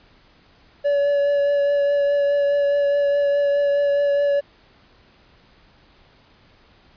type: tone with vibrato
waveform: triangle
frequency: 570 Hz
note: C#5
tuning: 48 cents sharp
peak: -14 dBFS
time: 0.84-4.41 s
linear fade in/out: 20 ms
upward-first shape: triangle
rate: 4.8 Hz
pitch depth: 16 cents each way
effects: pink hiss -54 dBFS RMS until 6.96 s + resampled to 11025 Hz